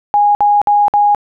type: tone bursts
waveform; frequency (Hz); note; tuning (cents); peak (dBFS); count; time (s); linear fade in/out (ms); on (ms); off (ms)
sine; 824; G#5; -14; -7; 4; 0.14-1.148; 0; 210; 56
effects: none